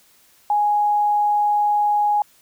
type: tone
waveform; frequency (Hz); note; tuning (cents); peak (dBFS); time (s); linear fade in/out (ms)
sine; 830.6; G#5; 0; -15; 0.5-2.22; 2
effects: white hiss -55 dBFS RMS until 2.41 s